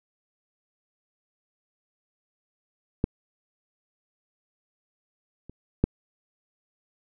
clicks, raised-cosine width 3 ms, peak -9 / -29 / -6 dBFS, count 3, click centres 3.041 / 5.496 / 5.84 s, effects none

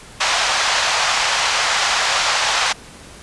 pink band-pass noise, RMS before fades -18 dBFS, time 0.2-2.73 s, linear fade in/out 10 ms, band 730 to 6700 Hz, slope 24 dB/octave, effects pink hiss -40 dBFS RMS until 3.22 s + resampled to 24000 Hz

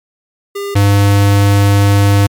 square tone pair in turn, 401.5 / 100.57 Hz, G4 / G2, +41 / +45 cents, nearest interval 2 octaves, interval 2396 cents, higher first, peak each -19 / -7 dBFS, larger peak second, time 0.55-0.75 / 0.75-2.27 s, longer second, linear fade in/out 10 ms, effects MP3 96 kbps

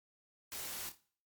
white noise with echo, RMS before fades -43 dBFS, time 0.52-0.89 s, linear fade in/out 0 ms, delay 28 ms, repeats 4, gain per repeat -9 dB, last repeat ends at 1.002 s, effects noise-tail reverb RT60 0.5 s tail -20 dB re dry + MP3 96 kbps

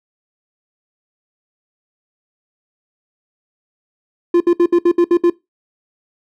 triangle tone bursts, 346.9 Hz, F4, 12 cents flat, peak -6 dBFS, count 8, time 4.34-5.3 s, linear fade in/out 5 ms, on 64 ms, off 64 ms, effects noise-tail reverb RT60 0.2 s tail -20 dB re dry

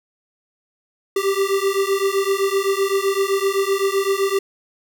square beating tone pair, 388.2 / 396 Hz, G4 / G4, -17 / +18 cents, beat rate 7.8 Hz, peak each -21 dBFS, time 1.16-4.39 s, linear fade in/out 5 ms, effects none

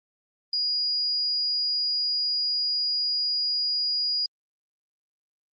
sine tone, 4882 Hz, D#8, 34 cents flat, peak -23 dBFS, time 0.53-4.26 s, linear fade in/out 2 ms, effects Opus 32 kbps

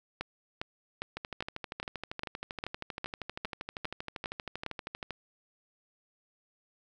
two click trains, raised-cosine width 0.3 ms, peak -18 / -21 dBFS, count 12 / 51, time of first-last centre 0.21-4.663 / 1.17-5.107 s, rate 2.47 / 12.7 Hz, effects none

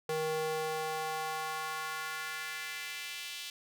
square tone with high-pass filter sweep, 157.1 Hz, D#3, 17 cents sharp, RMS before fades -37 dBFS, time 0.09-3.5 s, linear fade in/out 2 ms, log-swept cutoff 390 to 3200 Hz, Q 1.8, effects none

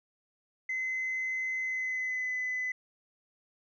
sine tone with pitch glide, 2047 to 2011 Hz, C7 to B6, -38 to +31 cents, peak -29 dBFS, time 0.69-2.72 s, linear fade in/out 5 ms, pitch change -31 cents, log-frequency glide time 1.61-2.34 s, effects tanh soft clip ceiling -27 dBFS

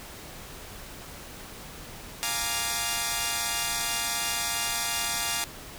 5% pulse chord, Bb dominant seventh, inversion second, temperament equal, 698.5 / 830.6 / 932.3 / 1174.7 Hz, F5 / Ab5 / Bb5 / D6, 0 / 0 / 0 / 0 cents, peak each -21 dBFS, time 2.23-5.44 s, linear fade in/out 0 ms, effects pink hiss -43 dBFS RMS until 5.78 s

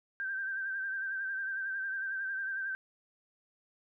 sine tone with vibrato, 1568 Hz, G6, in tune, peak -33 dBFS, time 0.2-2.75 s, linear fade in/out 0 ms, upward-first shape sine, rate 11 Hz, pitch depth 43 cents each way, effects none

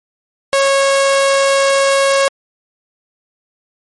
sawtooth tone, 549 Hz, C#5, 17 cents flat, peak -6 dBFS, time 0.53-2.28 s, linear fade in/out 0 ms, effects MP3 48 kbps

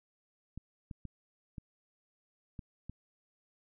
clicks, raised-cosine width 5 ms, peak -30 dBFS, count 6, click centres 0.576 / 0.912 / 1.053 / 1.582 / 2.592 / 2.896 s, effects none

